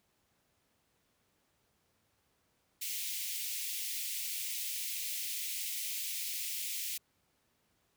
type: high-pass noise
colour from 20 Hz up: white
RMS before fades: -38 dBFS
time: 2.81-6.98 s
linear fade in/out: 10 ms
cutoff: 2100 Hz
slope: 48 dB/octave
effects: pink hiss -75 dBFS RMS until 7.96 s + high-pass 60 Hz 12 dB/octave